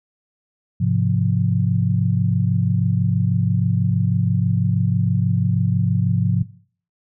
sine chord, F minor, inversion first, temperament just, 104.77 / 130.96 / 174.61 Hz, Ab2 / C3 / F3, +16 / +2 / 0 cents, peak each -20 dBFS, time 0.8-6.43 s, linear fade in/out 10 ms, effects noise-tail reverb RT60 0.5 s tail -18 dB re dry

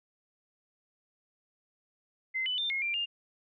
sine tone with pitch steps, 2065 / 2995 / 3591 / 2156 / 2370 / 2813 Hz, C7 / F#7 / A7 / C#7 / D7 / F7, -23 / +20 / +35 / -49 / +15 / +12 cents, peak -29 dBFS, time 2.34-3.06 s, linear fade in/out 20 ms, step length 120 ms, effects none

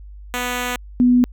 5% pulse / sine tone pair in turn, 246.9 / 246.9 Hz, B3 / B3, 0 / 0 cents, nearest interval unison, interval 0 cents, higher neither, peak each -10 dBFS, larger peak neither, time 0.34-0.76 / 1-1.24 s, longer first, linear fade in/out 0 ms, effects added 50 Hz sine -35 dBFS peak until 1.32 s

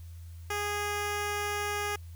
10% pulse tone, 412.6 Hz, G#4, 11 cents flat, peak -22 dBFS, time 0.5-1.96 s, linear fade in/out 5 ms, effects added 84 Hz sine -42 dBFS peak until 2.15 s + white hiss -62 dBFS RMS until 2.15 s

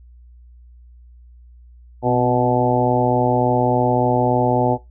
harmonic tone with a mistuned harmonic, 123.47 Hz, B2, in tune, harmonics 1 / 2 / 3 / 4 / 5 / 6 / 7, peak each -22 / -22 / -22 / -22 / -22 / -22 / -22 dBFS, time 2.02-4.78 s, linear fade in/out 50 ms, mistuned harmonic 2, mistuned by +39 cents, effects noise-tail reverb RT60 0.2 s tail -19 dB re dry + added 60 Hz sine -42 dBFS peak until 4.9 s

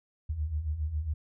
sine beating tone pair, 71.4 / 78.7 Hz, D2 / D#2, -48 / +20 cents, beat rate 7.3 Hz, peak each -36 / -30 dBFS, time 0.29-1.14 s, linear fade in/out 10 ms, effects none

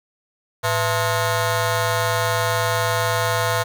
15% pulse ring-modulated tone, 388 Hz, G4, 18 cents flat, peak -9 dBFS, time 0.63-3.64 s, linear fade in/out 20 ms, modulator 278 Hz, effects none

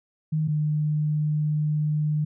sine tone pair in turn, 155.56 / 151.39 Hz, D#3 / D#3, 0 / -47 cents, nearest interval unison, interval 47 cents, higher first, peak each -21 dBFS, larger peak neither, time 0.32-0.48 / 0.48-2.25 s, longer second, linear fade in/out 10 ms, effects none

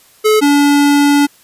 square tone pair in turn, 430 / 287 Hz, A4 / D4, -40 / -40 cents, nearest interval perfect fifth, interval 700 cents, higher first, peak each -8 dBFS, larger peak neither, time 0.24-0.41 / 0.41-1.27 s, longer second, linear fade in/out 20 ms, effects white hiss -47 dBFS RMS until 1.43 s + resampled to 32000 Hz

